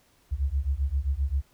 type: beating tone pair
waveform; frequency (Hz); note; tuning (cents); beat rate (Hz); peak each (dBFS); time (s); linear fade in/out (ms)
sine; 65.41 / 73.01; C2 / D2; 0 / -10; 7.6; -27; 0.31-1.42; 20
effects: pink hiss -63 dBFS RMS until 1.53 s